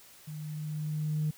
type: tone with level ramp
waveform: sine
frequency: 152.8 Hz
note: D#3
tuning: 31 cents flat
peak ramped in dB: -38 to -25 dBFS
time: 0.27-1.31 s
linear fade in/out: 10 ms
effects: tanh soft clip ceiling -23 dBFS + white hiss -55 dBFS RMS until 1.37 s